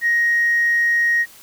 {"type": "tone", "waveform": "sine", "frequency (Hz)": 1877, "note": "A#6", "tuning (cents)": 11, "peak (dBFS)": -13, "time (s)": [0.01, 1.26], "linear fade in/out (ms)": 50, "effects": ["tanh soft clip ceiling -10 dBFS", "white hiss -45 dBFS RMS until 1.42 s"]}